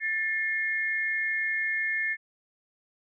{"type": "tone pair together", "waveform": "sine", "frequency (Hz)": [1769.6, 2144], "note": ["A6", "C7"], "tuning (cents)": [9, 42], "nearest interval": "minor third", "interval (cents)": 333, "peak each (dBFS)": [-28, -29], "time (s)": [0, 2.17], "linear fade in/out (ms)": 50, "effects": []}